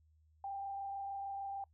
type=tone with frequency modulation; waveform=sine; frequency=791 Hz; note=G5; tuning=15 cents sharp; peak=-39 dBFS; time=0.44-1.64 s; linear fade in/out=2 ms; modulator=26.6 Hz; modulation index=0.43; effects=noise-tail reverb RT60 0.1 s tail -25 dB re dry + added 78 Hz sine -66 dBFS peak until 1.73 s